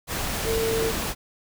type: tone in noise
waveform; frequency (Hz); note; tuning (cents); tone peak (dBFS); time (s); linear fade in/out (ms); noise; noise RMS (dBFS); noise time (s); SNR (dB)
sine; 450; A4; +39; -23; 0.44-0.93; 50; pink; -28; 0.07-1.15; +2
effects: none